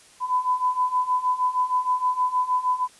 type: beating tone pair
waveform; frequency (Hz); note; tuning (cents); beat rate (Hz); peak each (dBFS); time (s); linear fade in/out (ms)
sine; 1000 / 1006.4; B5 / B5; +21 / +32; 6.4; -25 / -22; 0.2-2.88; 50
effects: white hiss -52 dBFS RMS until 2.99 s + resampled to 24000 Hz